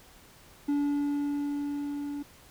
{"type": "tone with level ramp", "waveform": "triangle", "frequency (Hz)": 287.8, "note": "D4", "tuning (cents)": -35, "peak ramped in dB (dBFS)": [-22, -31], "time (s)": [0.68, 2.23], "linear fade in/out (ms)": 10, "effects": ["pink hiss -55 dBFS RMS until 2.5 s"]}